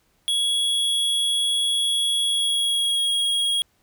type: tone with pitch glide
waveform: square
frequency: 3343 to 3295 Hz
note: G#7 to G#7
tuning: +11 to -14 cents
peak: -20 dBFS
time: 0.28-3.62 s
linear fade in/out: 0 ms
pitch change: -25 cents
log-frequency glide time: 2.19-3.11 s
effects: pink hiss -65 dBFS RMS until 3.82 s